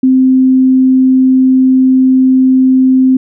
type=tone; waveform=sine; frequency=260 Hz; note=C4; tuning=11 cents flat; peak=-4 dBFS; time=0.03-3.17 s; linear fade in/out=5 ms; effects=none